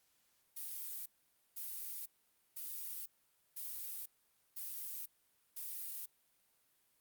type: noise bursts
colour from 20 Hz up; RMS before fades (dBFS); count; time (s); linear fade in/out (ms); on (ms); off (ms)
violet; -44; 6; 0.56-6.06; 10; 500; 500
effects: white hiss -75 dBFS RMS until 7 s + Opus 48 kbps